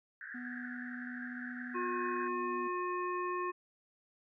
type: band-pass noise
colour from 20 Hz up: pink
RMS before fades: -46 dBFS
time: 0.21-2.28 s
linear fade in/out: 0 ms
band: 1500 to 1800 Hz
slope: 96 dB/octave
type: tone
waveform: triangle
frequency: 246.9 Hz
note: B3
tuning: in tune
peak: -40 dBFS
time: 0.34-2.68 s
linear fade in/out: 10 ms
type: harmonic tone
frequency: 359.2 Hz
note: F4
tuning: 49 cents sharp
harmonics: 1 / 3 / 5 / 7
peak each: -37 / -36 / -45 / -48 dBFS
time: 1.74-3.52 s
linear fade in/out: 20 ms
effects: none